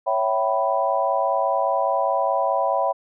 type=chord; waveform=sine; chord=C# half-diminished seventh; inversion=none; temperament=equal with one note detuned; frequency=554.4 / 659.3 / 768.7 / 987.8 Hz; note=C#5 / E5 / G5 / B5; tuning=0 / 0 / -34 / 0 cents; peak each=-24 dBFS; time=0.06-2.93 s; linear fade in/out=20 ms; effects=none